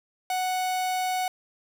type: tone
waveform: 45% pulse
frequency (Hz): 740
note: F#5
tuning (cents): 0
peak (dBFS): -25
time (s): 0.3-1.28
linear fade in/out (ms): 2
effects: none